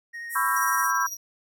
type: tone with vibrato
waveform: triangle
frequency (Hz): 1864.7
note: A#6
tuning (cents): 0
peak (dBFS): -32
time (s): 0.13-0.85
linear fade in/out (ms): 20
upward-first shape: triangle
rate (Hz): 12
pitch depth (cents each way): 9
type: band-pass noise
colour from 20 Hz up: white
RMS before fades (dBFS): -35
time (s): 0.29-0.92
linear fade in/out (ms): 50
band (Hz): 8200 to 14000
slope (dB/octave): 48
type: chord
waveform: sine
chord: C# half-diminished seventh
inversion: third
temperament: just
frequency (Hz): 997.9 / 1108.7 / 1330.5 / 1596.6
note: B5 / C#6 / E6 / G6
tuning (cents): +18 / 0 / +16 / +31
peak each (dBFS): -27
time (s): 0.35-1.07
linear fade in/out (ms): 10
type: tone with tremolo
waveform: 40% pulse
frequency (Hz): 5750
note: F8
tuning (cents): +50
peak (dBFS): -29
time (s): 0.56-1.17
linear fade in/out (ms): 5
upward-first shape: sine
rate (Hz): 18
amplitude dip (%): 65
effects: none